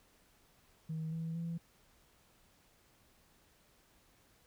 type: tone with pitch steps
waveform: sine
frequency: 159.1 / 163.29 / 167.59 Hz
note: D#3 / E3 / E3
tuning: +39 / -16 / +29 cents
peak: -35 dBFS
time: 0.89-1.58 s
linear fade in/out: 10 ms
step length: 230 ms
effects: tanh soft clip ceiling -33 dBFS + pink hiss -68 dBFS RMS until 4.46 s